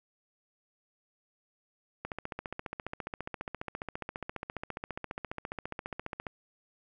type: click train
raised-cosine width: 0.5 ms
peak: -21 dBFS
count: 63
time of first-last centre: 2.05-6.268 s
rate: 14.7 Hz
effects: none